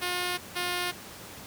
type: tone pair in turn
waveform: 5% pulse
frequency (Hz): 357.6 / 355.8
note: F4 / F4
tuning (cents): +41 / +32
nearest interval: unison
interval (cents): 9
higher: first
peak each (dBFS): -17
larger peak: neither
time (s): 0.01-0.38 / 0.55-0.92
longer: neither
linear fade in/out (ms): 20
effects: pink hiss -44 dBFS RMS until 1.46 s + high-pass 80 Hz 12 dB/octave